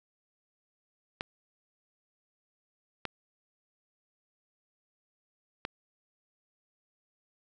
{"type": "clicks", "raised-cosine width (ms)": 0.3, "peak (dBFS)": -17, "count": 3, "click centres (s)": [1.209, 3.053, 5.651], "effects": []}